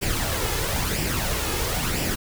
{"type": "noise with flanger", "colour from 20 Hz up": "pink", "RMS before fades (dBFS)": -25, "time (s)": [0.01, 2.16], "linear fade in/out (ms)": 20, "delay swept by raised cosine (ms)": [0.38, 2.38], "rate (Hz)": 1, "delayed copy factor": 0.55, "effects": []}